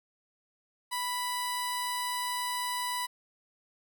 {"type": "tone with notch filter", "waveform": "15% pulse", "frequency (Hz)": 987.8, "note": "B5", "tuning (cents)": 0, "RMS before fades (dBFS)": -33, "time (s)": [0.91, 3.07], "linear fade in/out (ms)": 20, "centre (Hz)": 2500, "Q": 1.3, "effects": []}